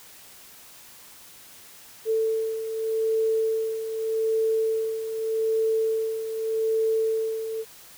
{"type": "beating tone pair", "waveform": "sine", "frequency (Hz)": [443.5, 444.33], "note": ["A4", "A4"], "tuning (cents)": [14, 17], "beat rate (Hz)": 0.83, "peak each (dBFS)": [-30, -23], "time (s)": [2.05, 7.65], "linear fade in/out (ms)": 50, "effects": ["white hiss -48 dBFS RMS until 7.97 s"]}